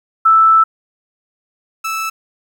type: tone pair in turn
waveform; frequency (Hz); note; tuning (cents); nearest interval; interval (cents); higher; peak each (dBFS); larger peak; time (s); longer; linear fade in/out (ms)
sine / 30% pulse; 1319 / 1313.6; E6 / E6; +1 / -6; unison; 7; first; -6 / -16; first; 0.25-0.64 / 1.84-2.1; first; 10
effects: 8-bit